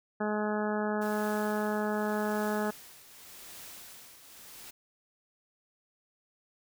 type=harmonic tone; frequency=211.2 Hz; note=G#3; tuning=29 cents sharp; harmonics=1 / 2 / 3 / 4 / 5 / 6 / 7 / 8; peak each=-32 / -34 / -36 / -37 / -44 / -41 / -42 / -42 dBFS; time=0.2-2.71 s; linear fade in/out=10 ms
type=noise with tremolo; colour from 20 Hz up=white; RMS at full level=-46 dBFS; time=1.01-4.71 s; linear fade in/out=10 ms; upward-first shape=triangle; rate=0.86 Hz; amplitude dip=65%
effects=none